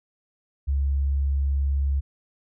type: tone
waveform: sine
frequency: 69.3 Hz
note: C#2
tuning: in tune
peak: -20 dBFS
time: 0.67-2.01 s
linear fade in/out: 20 ms
effects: none